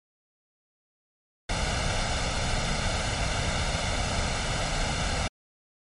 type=noise with comb filter; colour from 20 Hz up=pink; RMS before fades=-27 dBFS; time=1.49-5.28 s; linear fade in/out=5 ms; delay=1.4 ms; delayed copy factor=+0.65; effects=low-pass 7000 Hz 12 dB/octave + MP3 48 kbps